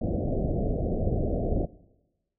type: low-pass noise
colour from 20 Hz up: pink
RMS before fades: -27 dBFS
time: 0.01-1.66 s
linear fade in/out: 10 ms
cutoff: 700 Hz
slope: 96 dB/octave
effects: noise-tail reverb RT60 1.0 s tail -20 dB re dry